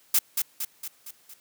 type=noise with echo; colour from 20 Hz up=blue; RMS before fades=-20 dBFS; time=0.14-0.19 s; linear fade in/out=5 ms; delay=230 ms; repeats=5; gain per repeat=-5 dB; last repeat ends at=1.34 s; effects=white hiss -60 dBFS RMS until 1.4 s + high-pass 100 Hz 12 dB/octave